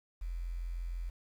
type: tone with quantisation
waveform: sine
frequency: 43.1 Hz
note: F1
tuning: 22 cents flat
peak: -35 dBFS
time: 0.21-1.1 s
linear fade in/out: 10 ms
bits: 10
effects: none